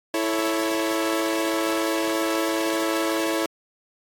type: chord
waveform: sawtooth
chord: A major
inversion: second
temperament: equal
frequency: 329.6 / 440 / 554.4 Hz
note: E4 / A4 / C#5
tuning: 0 / 0 / 0 cents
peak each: -20 / -26 / -24 dBFS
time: 0.14-3.46 s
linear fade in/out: 2 ms
effects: AAC 64 kbps